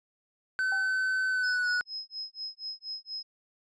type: tone with pitch glide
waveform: triangle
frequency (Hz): 1523 to 1467.7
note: F#6 to F#6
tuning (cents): +50 to -14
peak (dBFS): -24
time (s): 0.59-1.81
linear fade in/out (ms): 0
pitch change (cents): -64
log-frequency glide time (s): 1.29-1.68
type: tone with exponential decay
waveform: sine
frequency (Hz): 784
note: G5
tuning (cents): 0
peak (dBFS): -34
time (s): 0.72-1.01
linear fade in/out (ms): 1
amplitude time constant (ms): 62
type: tone with tremolo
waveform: sine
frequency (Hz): 5120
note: D#8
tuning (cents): +49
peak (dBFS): -33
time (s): 1.43-3.23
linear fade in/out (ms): 10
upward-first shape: sine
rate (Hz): 4.2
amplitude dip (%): 100
effects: resampled to 24000 Hz